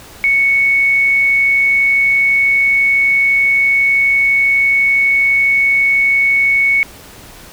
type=tone; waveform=sine; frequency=2217 Hz; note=C#7; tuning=in tune; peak=-9 dBFS; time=0.24-6.83 s; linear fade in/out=0 ms; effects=pink hiss -37 dBFS RMS until 7.52 s